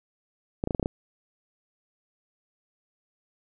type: clicks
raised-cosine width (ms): 2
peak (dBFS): -13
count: 7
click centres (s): 0.639 / 0.674 / 0.708 / 0.748 / 0.797 / 0.828 / 0.859
effects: none